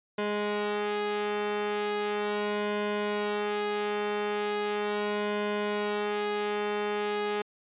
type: tone with flanger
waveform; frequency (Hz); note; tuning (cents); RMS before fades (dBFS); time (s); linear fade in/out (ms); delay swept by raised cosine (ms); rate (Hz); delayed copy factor
sawtooth; 207.7; G#3; 0; -30; 0.18-7.42; 5; 2 to 2.56; 0.38; +0.75
effects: resampled to 8000 Hz